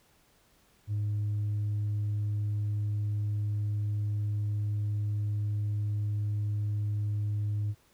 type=tone with tanh clipping; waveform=triangle; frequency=104.2 Hz; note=G#2; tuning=6 cents sharp; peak=-28 dBFS; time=0.87-7.75 s; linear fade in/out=50 ms; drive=6 dB; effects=pink hiss -65 dBFS RMS until 7.93 s